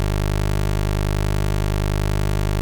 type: tone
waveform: 20% pulse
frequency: 50.6 Hz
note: G#1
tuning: 44 cents flat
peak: -13 dBFS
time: 0-2.61 s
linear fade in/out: 0 ms
effects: none